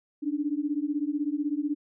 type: beating tone pair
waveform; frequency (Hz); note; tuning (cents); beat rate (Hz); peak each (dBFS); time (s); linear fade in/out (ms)
sine; 285.9 / 301.9; D4 / D4; -46 / +48; 16; -29; 0.22-1.75; 20
effects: none